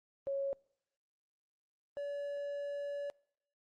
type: tone pair in turn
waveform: sine / triangle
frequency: 552 / 571.5 Hz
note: C#5 / D5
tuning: -7 / -47 cents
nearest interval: minor second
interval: 60 cents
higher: second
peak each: -33 / -35 dBFS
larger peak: first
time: 0.27-0.53 / 1.97-3.1 s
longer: second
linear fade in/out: 0 ms
effects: noise-tail reverb RT60 0.7 s tail -26 dB re dry + Opus 32 kbps